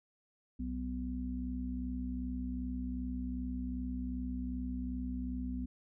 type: harmonic tone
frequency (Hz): 62.6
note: B1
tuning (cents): +24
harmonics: 1 / 3 / 4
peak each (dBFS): -39 / -44 / -38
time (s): 0.59-5.66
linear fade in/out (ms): 10
effects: none